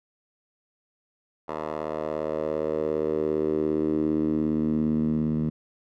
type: tone with band-pass filter sweep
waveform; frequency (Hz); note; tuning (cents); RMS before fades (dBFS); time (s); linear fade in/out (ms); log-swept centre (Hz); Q
10% pulse; 77.4; D#2; -9; -26; 1.48-5.5; 10; 790 to 190; 3.3
effects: none